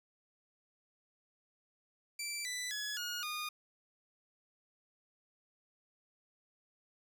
15% pulse tone with pitch steps, 2336 / 1987.2 / 1690.4 / 1438 / 1223.2 Hz, D7 / B6 / G#6 / F#6 / D#6, -10 / +10 / +30 / -50 / -30 cents, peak -31 dBFS, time 2.19-3.49 s, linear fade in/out 5 ms, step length 260 ms, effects 12-bit

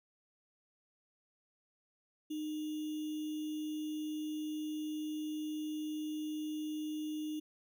sine tone with sample-and-hold, 306.3 Hz, D#4, 27 cents flat, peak -36 dBFS, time 2.3-7.4 s, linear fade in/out 10 ms, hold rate 3150 Hz, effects none

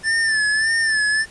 square tone with vibrato, 1760 Hz, A6, in tune, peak -17 dBFS, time 0.03-1.26 s, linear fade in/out 50 ms, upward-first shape sine, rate 1.7 Hz, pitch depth 61 cents each way, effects pink hiss -44 dBFS RMS until 1.3 s + resampled to 24000 Hz

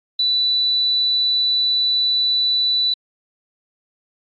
sine tone, 3970 Hz, B7, 8 cents sharp, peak -15 dBFS, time 0.19-2.94 s, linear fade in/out 5 ms, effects AAC 32 kbps

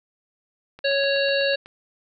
click train, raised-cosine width 0.3 ms, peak -26 dBFS, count 8, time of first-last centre 0.79-1.66 s, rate 8.05 Hz
harmonic tone, 554.4 Hz, C#5, in tune, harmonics 1 / 3 / 5 / 7 / 8, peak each -21 / -26 / -28 / -29 / -30 dBFS, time 0.84-1.56 s, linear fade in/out 10 ms
effects none

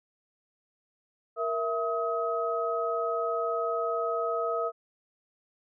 sine tone cluster, 467 / 662 / 1269 Hz, A#4 / E5 / D#6, +3 / +7 / +34 cents, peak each -31 dBFS, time 1.36-4.72 s, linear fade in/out 50 ms, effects none

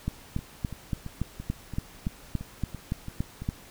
two click trains, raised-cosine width 5 ms, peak -24 / -15 dBFS, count 10 / 13, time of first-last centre 0.39-3.42 / 0.08-3.489 s, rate 2.97 / 3.52 Hz, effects pink hiss -50 dBFS RMS until 3.7 s

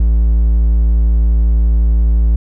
triangle tone, 55.9 Hz, A1, 28 cents sharp, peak -6 dBFS, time 0-2.36 s, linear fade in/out 5 ms, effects none

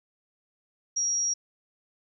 sine tone, 5670 Hz, F8, 25 cents sharp, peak -24 dBFS, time 0.96-1.34 s, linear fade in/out 10 ms, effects 11-bit

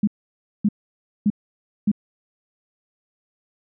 sine tone bursts, 207.7 Hz, G#3, in tune, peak -14 dBFS, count 4, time 0.03-1.916 s, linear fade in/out 5 ms, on 44 ms, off 570 ms, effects none

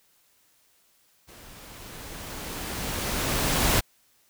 pink noise with level ramp, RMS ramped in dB -49 to -21 dBFS, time 1.27-3.81 s, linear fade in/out 20 ms, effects white hiss -64 dBFS RMS until 4.29 s

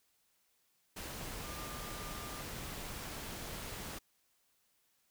sine tone in noise, 1200 Hz, D6, 37 cents sharp, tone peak -50 dBFS, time 1.43-2.42 s, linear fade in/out 10 ms, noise pink, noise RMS -44 dBFS, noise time 0.96-3.99 s, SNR -9 dB, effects white hiss -75 dBFS RMS until 5.1 s

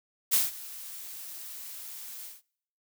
blue noise with ADSR envelope, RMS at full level -22 dBFS, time 0.31-2.42 s, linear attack 27 ms, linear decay 170 ms, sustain -20 dB, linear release 170 ms, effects noise-tail reverb RT60 0.7 s tail -26 dB re dry

